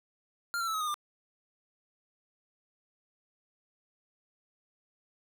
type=tone with pitch steps; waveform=square; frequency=1396.9 / 1354 / 1312.4 / 1272.1 / 1233 / 1195.2 Hz; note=F6 / E6 / E6 / D#6 / D#6 / D6; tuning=0 / +46 / -8 / +38 / -16 / +30 cents; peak=-31 dBFS; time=0.54-0.942 s; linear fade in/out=0 ms; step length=67 ms; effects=none